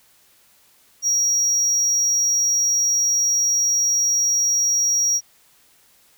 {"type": "tone", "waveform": "triangle", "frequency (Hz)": 5680, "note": "F8", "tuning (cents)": 28, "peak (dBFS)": -15, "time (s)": [1.02, 5.21], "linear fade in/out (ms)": 50, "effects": ["white hiss -56 dBFS RMS until 6.17 s"]}